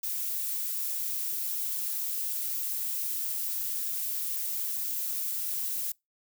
violet noise with amplitude modulation, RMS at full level -31 dBFS, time 0.03-5.92 s, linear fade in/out 5 ms, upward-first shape sine, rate 287 Hz, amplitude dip 25%, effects noise-tail reverb RT60 0.2 s tail -25 dB re dry

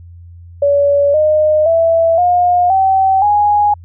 sine tone with pitch steps, 569 / 613.4 / 661.2 / 712.8 / 768.3 / 828.3 Hz, C#5 / D#5 / E5 / F5 / G5 / G#5, +45 / -25 / +5 / +35 / -35 / -5 cents, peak -8 dBFS, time 0.62-3.74 s, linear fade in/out 5 ms, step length 520 ms, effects added 86 Hz sine -33 dBFS peak until 3.84 s

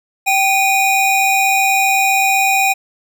square tone pair together, 775.8 / 2463 Hz, G5 / D#7, -18 / -18 cents, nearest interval octave + minor sixth, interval 2000 cents, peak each -15 dBFS, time 0.26-2.74 s, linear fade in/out 20 ms, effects none

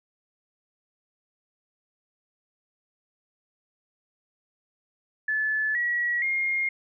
sine tone with pitch steps, 1732 / 1921.8 / 2132 Hz, A6 / B6 / C7, -28 / -48 / +32 cents, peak -23 dBFS, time 5.28-6.69 s, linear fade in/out 5 ms, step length 470 ms, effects none

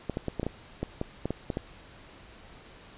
clicks, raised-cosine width 2 ms, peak -16 dBFS, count 12, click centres 0.097 / 0.171 / 0.283 / 0.397 / 0.431 / 0.466 / 0.83 / 1.014 / 1.256 / 1.306 / 1.502 / 1.571 s, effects pink hiss -51 dBFS RMS until 2.97 s + resampled to 8000 Hz

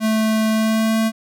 square tone with pitch glide, 219 to 222.3 Hz, A3 to A3, -8 to +18 cents, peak -16 dBFS, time 0-1.12 s, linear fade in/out 50 ms, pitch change +26 cents, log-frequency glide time 0.51-0.98 s, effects none

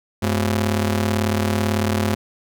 sawtooth ring-modulated tone, 153.9 Hz, D#3, 19 cents flat, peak -11 dBFS, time 0.22-2.15 s, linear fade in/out 10 ms, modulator 57.9 Hz, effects none

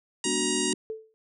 harmonic tone, 947 Hz, A#5, 27 cents sharp, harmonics 1 / 2 / 3 / 4 / 5 / 6 / 7 / 8 / 9 / 10, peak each -40 / -38 / -34 / -37 / -38 / -38 / -35 / -34 / -36 / -39 dBFS, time 0.24-0.73 s, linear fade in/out 2 ms
sine chord, G# half-diminished seventh, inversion none, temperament equal, 207.7 / 246.9 / 293.7 / 370 Hz, G#3 / B3 / D4 / F#4, 0 / 0 / 0 / 0 cents, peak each -36 / -33 / -32 / -30 dBFS, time 0.25-0.74 s, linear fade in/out 5 ms
sine tone with exponential decay, 440 Hz, A4, in tune, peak -28 dBFS, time 0.9-1.14 s, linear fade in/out 0 ms, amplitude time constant 51 ms
effects none

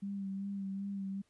sine tone with vibrato, 196.6 Hz, G3, 5 cents sharp, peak -36 dBFS, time 0.02-1.22 s, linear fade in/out 10 ms, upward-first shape sine, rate 2.6 Hz, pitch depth 29 cents each way, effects pink hiss -75 dBFS RMS until 1.29 s + resampled to 24000 Hz

